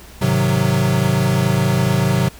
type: chord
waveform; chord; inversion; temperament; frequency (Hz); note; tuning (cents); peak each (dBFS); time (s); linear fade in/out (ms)
square; Ab dominant seventh; none; equal; 103.83 / 130.81 / 155.56 / 185; Ab2 / C3 / Eb3 / Gb3; 0 / 0 / 0 / 0; -23 / -18 / -23 / -20; 0.21-2.29; 10
effects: added 60 Hz sine -41 dBFS peak until 2.39 s + pink hiss -42 dBFS RMS until 2.39 s